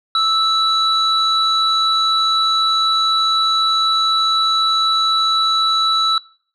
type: tone pair together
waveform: sine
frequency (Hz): 1313 / 3935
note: E6 / B7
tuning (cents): -7 / -7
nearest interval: octave + perfect fifth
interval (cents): 1900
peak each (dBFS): -15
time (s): 0.15-6.18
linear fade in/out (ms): 2
effects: noise-tail reverb RT60 0.5 s tail -23 dB re dry + tanh soft clip ceiling -7 dBFS

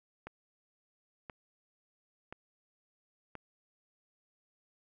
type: click train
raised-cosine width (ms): 0.5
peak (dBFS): -28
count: 4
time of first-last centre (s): 0.27-3.353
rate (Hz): 0.973
effects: none

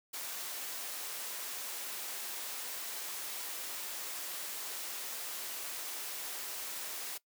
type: high-pass noise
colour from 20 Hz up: white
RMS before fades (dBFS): -41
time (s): 0.13-7.18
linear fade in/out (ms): 10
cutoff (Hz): 360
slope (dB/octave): 12
effects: noise-tail reverb RT60 0.1 s tail -20 dB re dry

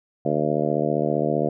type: harmonic tone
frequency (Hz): 75.2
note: D2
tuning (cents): +42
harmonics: 2 / 3 / 4 / 5 / 6 / 7 / 8 / 9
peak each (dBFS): -28 / -28 / -28 / -28 / -28 / -28 / -28 / -28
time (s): 0.25-1.49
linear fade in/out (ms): 5
effects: none

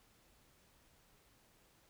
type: silence
effects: pink hiss -69 dBFS RMS until 1.89 s

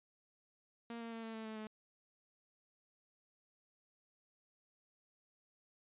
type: tone with pitch steps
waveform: sawtooth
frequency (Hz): 233.1 / 230.2 / 227.3 / 224.4 / 221.5 / 218.7 / 216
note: A#3 / A#3 / A#3 / A3 / A3 / A3 / A3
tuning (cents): 0 / -22 / -43 / +34 / +12 / -10 / -32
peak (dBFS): -40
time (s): 0.9-1.67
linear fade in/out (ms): 2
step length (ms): 110
effects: resampled to 8000 Hz

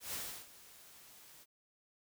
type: noise with ADSR envelope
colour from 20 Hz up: white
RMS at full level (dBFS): -40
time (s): 0-1.46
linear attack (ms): 130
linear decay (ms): 330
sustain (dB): -18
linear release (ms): 41
effects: none

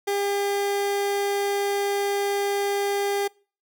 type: tone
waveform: 30% pulse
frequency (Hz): 402.2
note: G4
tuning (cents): +44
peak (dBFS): -20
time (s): 0.07-3.28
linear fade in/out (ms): 10
effects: noise-tail reverb RT60 0.4 s tail -25 dB re dry

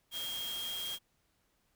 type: tone in noise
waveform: sine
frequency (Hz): 3237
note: G#7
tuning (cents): -45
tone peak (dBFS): -37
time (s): 0.11-0.99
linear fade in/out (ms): 50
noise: white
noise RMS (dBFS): -44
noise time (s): 0.11-0.99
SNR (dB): +4
effects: pink hiss -75 dBFS RMS until 1.75 s

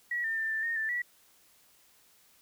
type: tone with pitch steps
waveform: sine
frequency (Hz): 1923 / 1802 / 1786 / 1773 / 1843 / 1768 / 1941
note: B6 / A6 / A6 / A6 / A#6 / A6 / B6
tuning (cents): -47 / +41 / +25 / +13 / -20 / +8 / -31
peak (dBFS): -29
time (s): 0.11-1.02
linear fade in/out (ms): 5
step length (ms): 130
effects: white hiss -63 dBFS RMS until 2.41 s

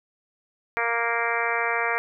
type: harmonic tone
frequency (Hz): 233.1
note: A#3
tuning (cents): 0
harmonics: 2 / 3 / 4 / 5 / 6 / 7 / 8 / 9 / 10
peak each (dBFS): -31 / -31 / -31 / -31 / -31 / -31 / -31 / -31 / -31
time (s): 0.77-1.98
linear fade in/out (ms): 0
effects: none

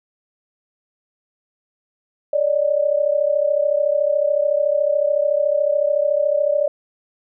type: tone pair together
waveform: sine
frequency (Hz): 569 / 602.8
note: C#5 / D5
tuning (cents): +45 / +45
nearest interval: minor second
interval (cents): 100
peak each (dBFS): -18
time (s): 2.33-6.68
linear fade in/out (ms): 5
effects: none

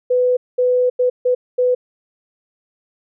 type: tone bursts at uneven times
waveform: sine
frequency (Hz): 498.8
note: B4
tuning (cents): +17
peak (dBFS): -12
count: 5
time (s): 0.1-0.37 / 0.58-0.9 / 0.99-1.1 / 1.25-1.35 / 1.58-1.75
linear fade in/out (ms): 10
effects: none

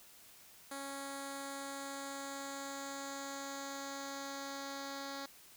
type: tone with low-pass filter sweep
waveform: 10% pulse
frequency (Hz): 276.2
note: C#4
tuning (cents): -6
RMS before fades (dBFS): -44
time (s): 0.71-5.26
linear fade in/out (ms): 5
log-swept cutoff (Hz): 9900 to 5400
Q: 2.7
effects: white hiss -59 dBFS RMS until 5.56 s

